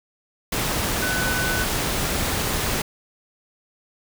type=tone in noise; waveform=sine; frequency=1500 Hz; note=F#6; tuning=23 cents sharp; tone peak=-25 dBFS; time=1.02-1.64 s; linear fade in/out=5 ms; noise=pink; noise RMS=-24 dBFS; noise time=0.52-2.82 s; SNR=-4 dB; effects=none